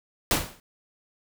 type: noise with exponential decay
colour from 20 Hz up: pink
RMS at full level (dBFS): -18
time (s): 0.31-0.6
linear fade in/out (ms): 1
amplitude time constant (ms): 61
effects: none